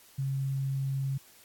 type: tone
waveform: sine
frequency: 135.7 Hz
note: C#3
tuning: 36 cents flat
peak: -28 dBFS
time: 0.18-1.18 s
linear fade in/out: 10 ms
effects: white hiss -57 dBFS RMS until 1.44 s + AAC 64 kbps